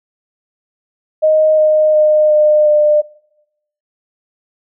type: tone with pitch steps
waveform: sine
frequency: 622.3 / 616.6 / 610.9 / 605.3 / 599.7 Hz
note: D#5 / D#5 / D#5 / D#5 / D5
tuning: 0 / -16 / -32 / -48 / +36 cents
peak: -7 dBFS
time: 1.22-3.02 s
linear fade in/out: 20 ms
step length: 360 ms
effects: noise-tail reverb RT60 0.8 s tail -20 dB re dry